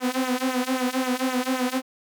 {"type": "tone with flanger", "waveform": "sawtooth", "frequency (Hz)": 255.6, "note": "C4", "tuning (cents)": -40, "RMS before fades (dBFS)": -25, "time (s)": [0, 1.82], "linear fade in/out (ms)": 50, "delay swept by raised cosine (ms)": [0.2, 3.9], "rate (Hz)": 3.8, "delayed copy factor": -0.85, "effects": []}